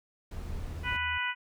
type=noise; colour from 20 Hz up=brown; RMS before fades=-39 dBFS; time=0.31-0.97 s; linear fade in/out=5 ms
type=tone with pitch glide; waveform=sine; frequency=80 to 79.45 Hz; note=D#2 to D#2; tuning=+49 to +37 cents; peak=-39 dBFS; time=0.35-1.18 s; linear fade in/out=5 ms; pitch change=-12 cents; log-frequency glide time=0.49-1.06 s
type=harmonic tone; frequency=494.1 Hz; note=B4; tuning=1 cent sharp; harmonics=2 / 3 / 4 / 5 / 6; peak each=-36 / -34 / -34 / -36 / -39 dBFS; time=0.83-1.35 s; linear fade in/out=50 ms
effects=none